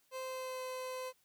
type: tone with pitch glide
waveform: 30% pulse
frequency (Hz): 520 to 513.1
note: C5 to C5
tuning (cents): -11 to -34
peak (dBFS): -37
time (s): 0.11-1.13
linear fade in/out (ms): 50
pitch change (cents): -23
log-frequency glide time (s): 0.21-0.63
effects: white hiss -73 dBFS RMS until 1.24 s